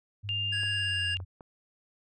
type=tone with pitch glide; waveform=sine; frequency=101.8 to 91.22 Hz; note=G#2 to F#2; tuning=-34 to -24 cents; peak=-35 dBFS; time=0.23-1.25 s; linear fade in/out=20 ms; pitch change=-190 cents; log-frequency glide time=0.72-1.08 s
type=tone; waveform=sine; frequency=2803 Hz; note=F7; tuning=6 cents sharp; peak=-29 dBFS; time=0.29-1.17 s; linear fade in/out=0 ms
type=tone with vibrato; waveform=square; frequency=1661.2 Hz; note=G#6; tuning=in tune; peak=-34 dBFS; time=0.52-1.15 s; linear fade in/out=10 ms; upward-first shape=sine; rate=18 Hz; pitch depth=13 cents each way
type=clicks; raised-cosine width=1 ms; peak=-33 dBFS; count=3; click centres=0.634 / 1.202 / 1.408 s
effects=resampled to 22050 Hz